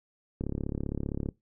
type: click train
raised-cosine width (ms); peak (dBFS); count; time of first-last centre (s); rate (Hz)
3; -19; 32; 0.41-1.288; 35.3
effects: noise-tail reverb RT60 0.2 s tail -21 dB re dry